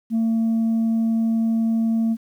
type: tone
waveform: sine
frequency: 226 Hz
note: A3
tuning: 47 cents sharp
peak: -15 dBFS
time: 0.1-2.17 s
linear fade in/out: 50 ms
effects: tanh soft clip ceiling -16 dBFS + 9-bit